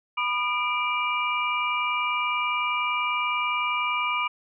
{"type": "tone cluster", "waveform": "sine", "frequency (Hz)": [988, 1219, 2351, 2859], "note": ["B5", "D#6", "D7", "F7"], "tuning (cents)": [0, -36, 1, 40], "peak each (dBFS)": [-29, -28, -27, -34], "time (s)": [0.17, 4.28], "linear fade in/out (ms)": 10, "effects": []}